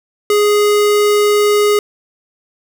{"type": "tone", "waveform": "square", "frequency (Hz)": 415.3, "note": "G#4", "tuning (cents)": 0, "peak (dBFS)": -10, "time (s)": [0.3, 1.79], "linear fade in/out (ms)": 2, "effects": []}